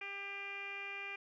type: tone with low-pass filter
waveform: 10% pulse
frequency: 397.9 Hz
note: G4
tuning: 26 cents sharp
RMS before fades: -44 dBFS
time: 0.01-1.16 s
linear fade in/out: 5 ms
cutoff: 2500 Hz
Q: 8.5
effects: none